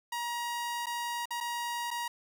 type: tone with dropouts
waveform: sawtooth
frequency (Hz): 950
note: A#5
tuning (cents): +33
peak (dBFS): -29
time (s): 0.12-2.08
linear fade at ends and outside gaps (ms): 5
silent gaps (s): 0.859-0.867 / 1.256-1.306 / 1.404-1.408 / 1.906-1.911
effects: none